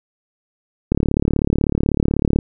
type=click train; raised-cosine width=3 ms; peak=-3 dBFS; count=54; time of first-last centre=0.92-2.388 s; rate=36.1 Hz; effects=none